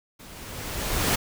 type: noise with level ramp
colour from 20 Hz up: pink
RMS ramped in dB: -46 to -21 dBFS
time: 0.19-1.16 s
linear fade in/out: 10 ms
effects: none